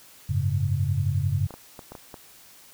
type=chord; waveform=sine; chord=F# suspended second; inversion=none; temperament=equal; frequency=92.5 / 103.83 / 138.59 Hz; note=F#2 / G#2 / C#3; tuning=0 / 0 / 0 cents; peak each=-26 dBFS; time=0.29-1.47 s; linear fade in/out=10 ms
type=clicks; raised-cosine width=1 ms; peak=-25 dBFS; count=6; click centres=1.507 / 1.54 / 1.792 / 1.92 / 1.952 / 2.142 s
effects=white hiss -51 dBFS RMS until 2.73 s